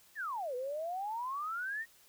sine exponential two-way sweep, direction down then up, 1891 to 485.9 to 1891 Hz, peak -35 dBFS, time 0.15-1.86 s, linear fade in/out 50 ms, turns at 0.55 s, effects white hiss -63 dBFS RMS until 2.08 s

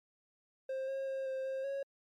triangle tone with pitch steps, 529 / 539 / 535 / 528 / 532 / 551 Hz, C5 / C#5 / C5 / C5 / C5 / C#5, +19 / -49 / +38 / +16 / +29 / -11 cents, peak -33 dBFS, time 0.69-1.83 s, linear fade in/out 5 ms, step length 190 ms, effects MP3 64 kbps

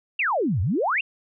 sine exponential two-way sweep, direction down then up, 2879 to 82.41 to 2879 Hz, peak -20 dBFS, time 0.19-1.01 s, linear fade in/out 5 ms, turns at 0.61 s, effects none

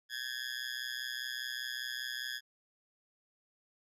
20% pulse tone with amplitude modulation, 1683 Hz, G#6, 23 cents sharp, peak -28 dBFS, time 0.09-2.41 s, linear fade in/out 50 ms, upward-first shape sine, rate 125 Hz, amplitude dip 100%, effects low-pass 11000 Hz 12 dB/octave

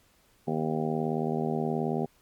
harmonic tone, 78.7 Hz, D#2, 20 cents sharp, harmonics 2 / 3 / 4 / 5 / 6 / 7 / 8 / 9 / 10, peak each -32 / -31 / -41 / -32 / -37 / -42 / -42 / -37 / -38 dBFS, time 0.47-2.06 s, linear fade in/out 10 ms, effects pink hiss -64 dBFS RMS until 2.21 s + MP3 96 kbps

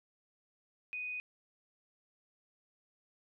sine tone, 2489 Hz, D#7, in tune, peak -37 dBFS, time 0.93-1.2 s, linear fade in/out 0 ms, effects none

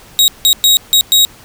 sawtooth tone bursts at uneven times, 3800 Hz, A#7, 33 cents sharp, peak -3 dBFS, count 5, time 0.19-0.28 / 0.45-0.53 / 0.64-0.77 / 0.93-1.01 / 1.12-1.25 s, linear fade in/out 0 ms, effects pink hiss -40 dBFS RMS until 1.44 s

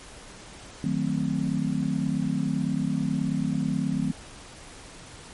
sine chord, D# diminished seventh, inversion none, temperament equal with one note detuned, 155.56 / 185 / 223.3 / 261.6 Hz, D#3 / F#3 / A3 / C4, 0 / 0 / +26 / 0 cents, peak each -29 dBFS, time 0.84-4.12 s, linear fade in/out 2 ms, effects pink hiss -45 dBFS RMS until 5.33 s + MP3 48 kbps

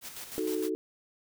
white noise with tremolo, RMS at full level -41 dBFS, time 0.01-0.7 s, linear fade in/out 50 ms, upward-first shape square, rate 6.5 Hz, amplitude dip 50%
sine chord, D# diminished, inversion none, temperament equal, 311.1 / 370 / 440 Hz, D#4 / F#4 / A4, 0 / 0 / 0 cents, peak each -33 dBFS, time 0.38-0.75 s, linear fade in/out 0 ms
effects none

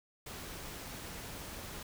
pink noise, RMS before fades -45 dBFS, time 0.26-1.83 s, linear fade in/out 5 ms, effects none

